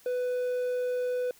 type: tone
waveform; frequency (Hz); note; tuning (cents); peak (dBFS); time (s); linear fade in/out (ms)
triangle; 497.4; B4; +12; -25; 0.06-1.31; 2
effects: white hiss -58 dBFS RMS until 1.39 s